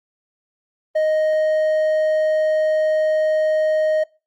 sine tone with hard clipping, 622.3 Hz, D#5, in tune, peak -16 dBFS, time 0.95-4.04 s, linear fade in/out 10 ms, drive 3 dB, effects noise-tail reverb RT60 0.3 s tail -23 dB re dry + Opus 32 kbps

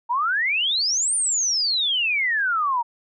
sine exponential two-way sweep, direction up then down, 915 to 9300 to 915 Hz, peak -19 dBFS, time 0.09-2.83 s, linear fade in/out 20 ms, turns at 1.15 s, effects none

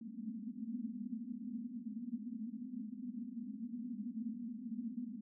pink band-pass noise, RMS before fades -44 dBFS, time 0.01-5.21 s, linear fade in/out 5 ms, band 210 to 250 Hz, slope 96 dB/octave, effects none

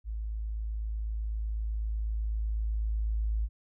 sine tone with level ramp, 54 Hz, A1, 32 cents flat, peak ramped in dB -32 to -26 dBFS, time 0.04-3.49 s, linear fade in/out 50 ms, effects none

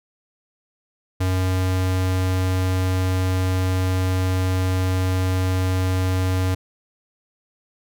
square tone, 92.8 Hz, F#2, 6 cents sharp, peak -19 dBFS, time 1.2-6.55 s, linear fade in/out 10 ms, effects none

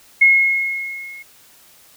sine tone with level ramp, 2164 Hz, C#7, 42 cents flat, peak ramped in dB -6 to -34 dBFS, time 0.21-1.23 s, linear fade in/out 10 ms, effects white hiss -49 dBFS RMS until 1.96 s

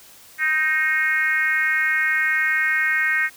sine tone with frequency modulation, 1864.7 Hz, A#6, in tune, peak -17 dBFS, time 0.38-3.3 s, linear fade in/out 50 ms, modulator 300 Hz, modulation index 1.2, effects white hiss -47 dBFS RMS until 3.36 s

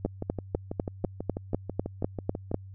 two click trains, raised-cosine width 2 ms, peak -13 / -19 dBFS, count 11 / 16, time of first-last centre 0.05-2.544 / 0.06-2.515 s, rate 4.01 / 6.11 Hz, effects added 96 Hz sine -42 dBFS peak until 2.74 s

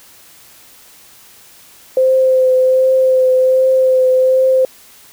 sine tone with vibrato, 518 Hz, C5, 17 cents flat, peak -8 dBFS, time 1.97-4.65 s, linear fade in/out 2 ms, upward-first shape triangle, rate 1.3 Hz, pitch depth 18 cents each way, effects white hiss -43 dBFS RMS until 5.12 s

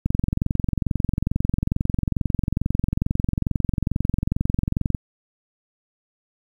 click train, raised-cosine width 5 ms, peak -8 dBFS, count 110, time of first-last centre 0.06-4.948 s, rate 22.3 Hz, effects 8-bit

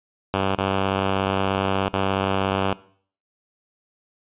5% pulse tone with dropouts, 96.8 Hz, G2, 21 cents flat, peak -9 dBFS, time 0.34-2.73 s, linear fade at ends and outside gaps 0 ms, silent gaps 0.552-0.583 / 1.886-1.935 s, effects noise-tail reverb RT60 0.5 s tail -18 dB re dry + resampled to 8000 Hz

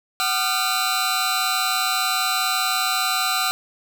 sawtooth tone cluster, 750 / 1214 / 1379 / 4017 Hz, F#5 / D#6 / F6 / B7, +23 / -43 / -22 / +29 cents, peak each -22 dBFS, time 0.2-3.51 s, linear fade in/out 0 ms, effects none

